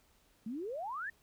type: exponential sweep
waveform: sine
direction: up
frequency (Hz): 207.7 to 1866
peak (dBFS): -37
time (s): 0.46-1.1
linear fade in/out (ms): 5
effects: pink hiss -69 dBFS RMS until 1.22 s